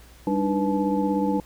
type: tone cluster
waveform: sine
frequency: 197.1 / 293.7 / 310.3 / 491.2 / 863 Hz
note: G3 / D4 / D#4 / B4 / A5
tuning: +10 / 0 / -5 / -9 / -34 cents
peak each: -25 / -25 / -30 / -28 / -29 dBFS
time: 0.27-1.4 s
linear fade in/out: 2 ms
effects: added 60 Hz sine -49 dBFS peak until 1.45 s + pink hiss -52 dBFS RMS until 1.45 s